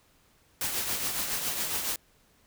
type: noise with tremolo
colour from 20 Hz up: white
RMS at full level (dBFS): -29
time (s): 0.61-1.96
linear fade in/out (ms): 2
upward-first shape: triangle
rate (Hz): 7.2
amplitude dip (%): 50
effects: pink hiss -64 dBFS RMS until 2.46 s